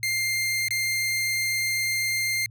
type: tone with dropouts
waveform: sawtooth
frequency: 2104 Hz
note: C7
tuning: 9 cents sharp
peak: -20 dBFS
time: 0.03-2.46 s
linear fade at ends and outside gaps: 1 ms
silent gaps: 0.684-0.707 s
effects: added 113 Hz sine -44 dBFS peak until 2.5 s